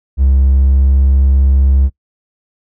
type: tone with pitch glide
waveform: triangle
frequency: 67.1 to 67.61 Hz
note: C2 to C#2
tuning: +44 to -43 cents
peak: -4 dBFS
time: 0.17-1.9 s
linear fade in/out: 50 ms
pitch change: +13 cents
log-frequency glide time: 0.46-0.97 s
effects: noise-tail reverb RT60 0.1 s tail -23 dB re dry + tanh soft clip ceiling 0 dBFS